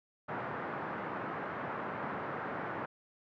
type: band-pass noise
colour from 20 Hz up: white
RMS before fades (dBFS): -39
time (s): 0.28-2.86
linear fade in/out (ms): 10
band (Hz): 110 to 1500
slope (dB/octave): 24
effects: none